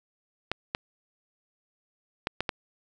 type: clicks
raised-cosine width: 0.3 ms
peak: -11 dBFS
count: 5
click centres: 0.516 / 0.749 / 2.271 / 2.406 / 2.492 s
effects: none